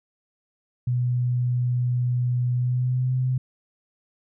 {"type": "tone with pitch glide", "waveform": "sine", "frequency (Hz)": [123.47, 128.19], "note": ["B2", "C3"], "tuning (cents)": [0, -35], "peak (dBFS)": -20, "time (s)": [0.87, 3.38], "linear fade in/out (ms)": 5, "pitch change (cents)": 65, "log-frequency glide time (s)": [2.55, 3.14], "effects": []}